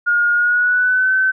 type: tone with pitch glide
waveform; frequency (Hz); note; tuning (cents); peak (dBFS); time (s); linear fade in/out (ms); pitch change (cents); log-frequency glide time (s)
sine; 1427 to 1529.4; F6 to G6; +37 to -43; -12; 0.06-1.32; 20; +120; 0.33-1.14
effects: none